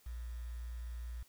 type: tone with quantisation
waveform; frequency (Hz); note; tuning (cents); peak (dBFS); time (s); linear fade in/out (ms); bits
sine; 59; A#1; +22; -40; 0.06-1.23; 5; 10
effects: white hiss -67 dBFS RMS until 1.28 s